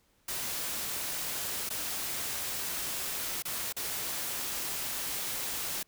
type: noise with dropouts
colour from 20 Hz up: white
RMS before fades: -35 dBFS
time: 0.28-5.83 s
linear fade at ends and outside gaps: 5 ms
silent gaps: 1.692-1.702 / 3.423-3.452 / 3.726-3.765 s
effects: pink hiss -69 dBFS RMS until 5.87 s